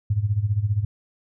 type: tone with tremolo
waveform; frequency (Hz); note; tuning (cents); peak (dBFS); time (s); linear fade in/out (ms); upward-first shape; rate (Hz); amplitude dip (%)
sine; 103.83; G#2; 0; -16; 0.1-0.85; 5; sine; 15; 80
effects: none